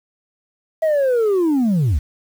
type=linear sweep; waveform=sine; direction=down; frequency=651 to 59.2 Hz; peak=-11 dBFS; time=0.82-1.99 s; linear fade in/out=10 ms; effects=tanh soft clip ceiling -13 dBFS + 7-bit